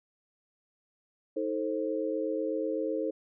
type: chord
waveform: sine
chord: A diminished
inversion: second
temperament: just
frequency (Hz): 316.8 / 440 / 528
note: Eb4 / A4 / C5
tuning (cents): +31 / 0 / +16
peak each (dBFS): -33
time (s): 1.36-3.11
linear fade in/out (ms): 10
effects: none